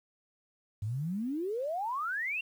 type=exponential sweep; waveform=sine; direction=up; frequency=98 to 2794 Hz; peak=-31 dBFS; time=0.82-2.41 s; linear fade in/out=5 ms; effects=10-bit